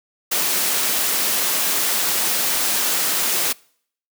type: noise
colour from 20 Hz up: white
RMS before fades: -20 dBFS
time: 0.31-3.53 s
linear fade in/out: 10 ms
effects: noise-tail reverb RT60 0.6 s tail -25 dB re dry + high-pass 200 Hz 12 dB/octave

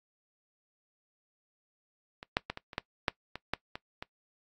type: clicks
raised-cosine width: 0.3 ms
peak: -26 / -9 / -17 / -23 / -29 / -14 / -9 / -22 / -12 / -22 / -22 dBFS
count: 11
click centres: 2.229 / 2.369 / 2.5 / 2.574 / 2.732 / 2.781 / 3.082 / 3.356 / 3.536 / 3.755 / 4.025 s
effects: noise-tail reverb RT60 0.1 s tail -21 dB re dry + AAC 48 kbps

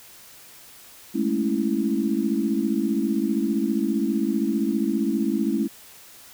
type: chord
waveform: sine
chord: A major seventh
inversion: third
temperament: equal with one note detuned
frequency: 207.7 / 222.9 / 277.2 / 329.6 Hz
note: G#3 / A3 / C#4 / E4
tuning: 0 / +23 / 0 / 0 cents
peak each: -26 dBFS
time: 1.14-5.68 s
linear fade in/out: 20 ms
effects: white hiss -47 dBFS RMS until 6.33 s

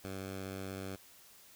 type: tone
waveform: 10% pulse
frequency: 95.9 Hz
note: G2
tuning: 37 cents flat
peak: -32 dBFS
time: 0.04-0.96 s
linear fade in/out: 5 ms
effects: white hiss -59 dBFS RMS until 1.55 s

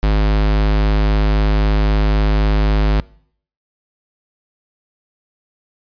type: tone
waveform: square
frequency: 51.9 Hz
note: G#1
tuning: in tune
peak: -12 dBFS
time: 0.03-3 s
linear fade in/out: 0 ms
effects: noise-tail reverb RT60 0.6 s tail -23 dB re dry + resampled to 11025 Hz

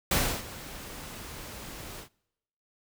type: noise with ADSR envelope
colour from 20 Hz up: pink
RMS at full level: -24 dBFS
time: 0.11-2.09 s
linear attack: 5 ms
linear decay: 310 ms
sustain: -18 dB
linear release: 100 ms
effects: noise-tail reverb RT60 0.9 s tail -26 dB re dry

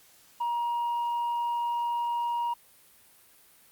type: tone with tanh clipping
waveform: sine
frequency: 948 Hz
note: A#5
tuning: 29 cents sharp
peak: -27 dBFS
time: 0.4-2.54 s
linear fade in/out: 10 ms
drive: 1 dB
effects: white hiss -58 dBFS RMS until 3.71 s + Opus 48 kbps

